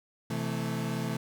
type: chord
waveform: 35% pulse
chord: A minor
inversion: first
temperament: equal with one note detuned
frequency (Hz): 128.71 / 164.81 / 220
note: C3 / E3 / A3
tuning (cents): -28 / 0 / 0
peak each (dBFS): -33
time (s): 0.3-1.17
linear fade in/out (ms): 5
effects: none